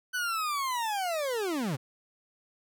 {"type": "linear sweep", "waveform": "40% pulse", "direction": "down", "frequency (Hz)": [1512, 116.54], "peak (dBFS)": -28, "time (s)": [0.13, 1.77], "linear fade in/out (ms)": 20, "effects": []}